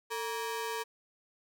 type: ring-modulated tone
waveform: sawtooth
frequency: 698.5 Hz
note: F5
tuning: in tune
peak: -27 dBFS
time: 0.1-0.84 s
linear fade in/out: 20 ms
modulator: 249 Hz
effects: none